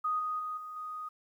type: tone with level steps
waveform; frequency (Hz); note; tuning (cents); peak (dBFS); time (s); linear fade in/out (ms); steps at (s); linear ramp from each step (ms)
sine; 1244.5; D#6; 0; -28 / -31 / -34 / -40 / -37; 0.04-1.09; 10; 0.19 / 0.39 / 0.57 / 0.76; 5
effects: 11-bit